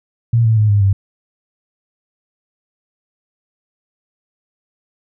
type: tone with pitch steps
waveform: sine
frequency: 116.54 / 111.6 / 106.87 / 102.34 / 98 Hz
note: A#2 / A2 / A2 / G#2 / G2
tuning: 0 / +25 / -50 / -25 / 0 cents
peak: -9 dBFS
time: 0.33-0.93 s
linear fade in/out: 5 ms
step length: 120 ms
effects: none